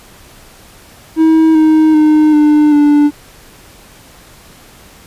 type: tone with pitch steps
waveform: triangle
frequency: 320 / 313.1 / 306.3 / 299.6 / 293.1 Hz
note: D#4 / D#4 / D#4 / D4 / D4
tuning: +49 / +11 / -27 / +35 / -3 cents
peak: -3 dBFS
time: 1.16-3.11 s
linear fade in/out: 50 ms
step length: 390 ms
effects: pink hiss -40 dBFS RMS until 5.06 s + resampled to 32000 Hz